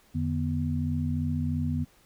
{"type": "tone cluster", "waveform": "sine", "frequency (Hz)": [86.6, 149.6, 244], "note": ["F2", "D3", "B3"], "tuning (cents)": [-14, 32, -21], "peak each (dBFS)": -30, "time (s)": [0.14, 1.85], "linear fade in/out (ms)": 20, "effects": ["pink hiss -61 dBFS RMS until 2.05 s"]}